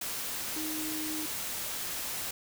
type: tone in noise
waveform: sine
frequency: 311.1 Hz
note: D#4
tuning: in tune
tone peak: -36 dBFS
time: 0.56-1.26 s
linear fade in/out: 5 ms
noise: white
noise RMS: -36 dBFS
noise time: 0.01-2.31 s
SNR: -3 dB
effects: none